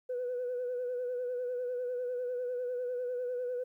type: tone with vibrato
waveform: sine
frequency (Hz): 496.1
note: B4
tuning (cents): +8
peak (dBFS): -31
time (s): 0.09-3.64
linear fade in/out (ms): 10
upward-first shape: sine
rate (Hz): 10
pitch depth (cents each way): 39
effects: tanh soft clip ceiling -29 dBFS + 12-bit